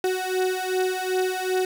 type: beating tone pair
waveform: 35% pulse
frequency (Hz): 370 / 372.6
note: F#4 / F#4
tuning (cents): 0 / +12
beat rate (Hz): 2.6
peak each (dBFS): -24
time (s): 0.04-1.65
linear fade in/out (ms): 2
effects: none